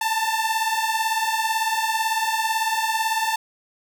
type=beating tone pair; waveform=sawtooth; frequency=880 / 898 Hz; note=A5 / A5; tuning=0 / +35 cents; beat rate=18 Hz; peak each=-20 dBFS; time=0.01-3.36 s; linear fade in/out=5 ms; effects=none